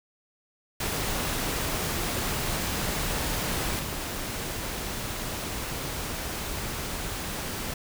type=noise with level steps; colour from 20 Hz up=pink; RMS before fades=-29 / -33 dBFS; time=0.8-7.74 s; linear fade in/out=5 ms; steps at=3.79 s; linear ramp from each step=5 ms; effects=none